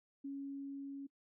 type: tone with level ramp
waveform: sine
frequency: 277.2 Hz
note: C#4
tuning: in tune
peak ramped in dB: -40 to -43 dBFS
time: 0.24-1.07 s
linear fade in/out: 10 ms
effects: noise-tail reverb RT60 0.1 s tail -21 dB re dry